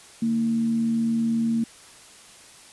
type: tone with frequency modulation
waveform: sine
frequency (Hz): 229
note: A#3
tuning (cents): -31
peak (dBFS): -20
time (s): 0.22-1.64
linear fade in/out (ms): 5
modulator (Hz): 79.9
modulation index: 0.25
effects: white hiss -48 dBFS RMS until 2.72 s + resampled to 24000 Hz